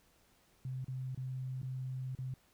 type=tone with dropouts; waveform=sine; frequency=129.7 Hz; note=C3; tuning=15 cents flat; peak=-37 dBFS; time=0.65-2.34 s; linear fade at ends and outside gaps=2 ms; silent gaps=0.845-0.882 / 1.148-1.175 / 1.617-1.63 / 2.151-2.187 s; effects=pink hiss -69 dBFS RMS until 2.53 s